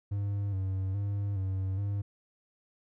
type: tone with vibrato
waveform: triangle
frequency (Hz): 98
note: G2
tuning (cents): 0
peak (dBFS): -27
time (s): 0.11-2.02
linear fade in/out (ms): 10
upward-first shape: square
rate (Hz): 1.2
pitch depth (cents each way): 49
effects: none